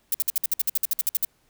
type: noise bursts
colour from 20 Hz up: violet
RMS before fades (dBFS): -22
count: 15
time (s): 0.12-1.249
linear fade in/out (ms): 2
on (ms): 23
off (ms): 56
effects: pink hiss -65 dBFS RMS until 1.49 s